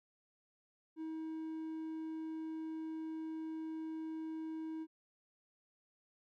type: tone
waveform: triangle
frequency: 318.6 Hz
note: D#4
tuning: 41 cents sharp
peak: -38 dBFS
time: 0.96-4.87 s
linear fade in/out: 50 ms
effects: none